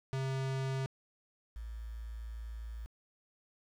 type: tone pair in turn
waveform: square / sine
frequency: 133.4 / 56.24 Hz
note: C3 / A1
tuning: +34 / +39 cents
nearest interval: octave + minor third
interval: 1495 cents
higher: first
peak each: -34 / -40 dBFS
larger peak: first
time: 0.13-0.86 / 1.56-2.86 s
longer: second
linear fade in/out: 0 ms
effects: low-pass 7000 Hz 12 dB/octave + 10-bit